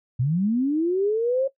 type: linear sweep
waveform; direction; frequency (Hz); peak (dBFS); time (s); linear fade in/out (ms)
sine; up; 116.54 to 548; -19; 0.19-1.48; 10
effects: noise-tail reverb RT60 0.1 s tail -18 dB re dry